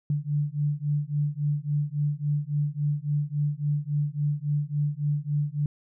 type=beating tone pair; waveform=sine; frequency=145 / 148.6 Hz; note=D3 / D3; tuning=-22 / +21 cents; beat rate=3.6 Hz; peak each=-27 dBFS; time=0.1-5.66 s; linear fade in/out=2 ms; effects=none